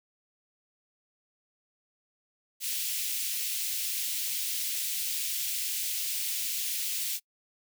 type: high-pass noise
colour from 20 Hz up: white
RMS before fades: -32 dBFS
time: 2.6-7.2 s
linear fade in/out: 50 ms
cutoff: 2400 Hz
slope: 24 dB/octave
effects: noise-tail reverb RT60 0.1 s tail -26 dB re dry